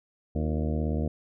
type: harmonic tone with a mistuned harmonic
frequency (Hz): 77.3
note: D#2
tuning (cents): -11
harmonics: 1 / 2 / 3 / 4 / 5 / 6 / 7 / 8 / 9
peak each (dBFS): -28 / -32 / -32 / -37 / -41 / -38 / -41 / -42 / -45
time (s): 0.35-1.08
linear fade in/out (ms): 5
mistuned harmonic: 5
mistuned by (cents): -110
effects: none